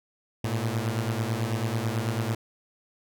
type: beating tone pair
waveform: sawtooth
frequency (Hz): 108.3 / 117.4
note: A2 / A#2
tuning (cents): -27 / +13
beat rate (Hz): 9.1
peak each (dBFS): -25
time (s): 0.44-2.35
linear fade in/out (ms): 5
effects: none